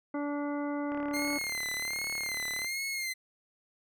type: harmonic tone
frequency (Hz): 289.5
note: D4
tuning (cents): -25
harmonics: 1 / 2 / 3 / 4 / 5 / 7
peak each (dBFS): -32 / -38 / -42 / -44 / -46 / -49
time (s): 0.14-1.38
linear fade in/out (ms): 5
type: click train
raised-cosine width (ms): 0.5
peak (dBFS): -28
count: 64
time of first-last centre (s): 0.92-2.646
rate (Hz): 36.5
type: tone with vibrato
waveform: sawtooth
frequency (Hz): 2093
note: C7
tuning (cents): 0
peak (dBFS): -29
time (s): 1.13-3.14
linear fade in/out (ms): 20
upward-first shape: sine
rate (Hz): 1.3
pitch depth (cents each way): 74
effects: none